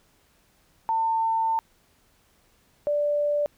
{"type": "tone pair in turn", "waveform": "sine", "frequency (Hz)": [899, 586.6], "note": ["A5", "D5"], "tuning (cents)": [37, -2], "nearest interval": "perfect fifth", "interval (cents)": 739, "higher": "first", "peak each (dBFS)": -21, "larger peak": "neither", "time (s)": [[0.89, 1.59], [2.87, 3.46]], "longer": "first", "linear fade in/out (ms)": 0, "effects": ["pink hiss -63 dBFS RMS until 3.57 s"]}